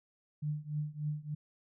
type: tone with tremolo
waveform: sine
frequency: 150 Hz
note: D3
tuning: 37 cents sharp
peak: -30 dBFS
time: 0.42-1.35 s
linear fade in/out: 10 ms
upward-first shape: triangle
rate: 3.4 Hz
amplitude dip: 95%
effects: none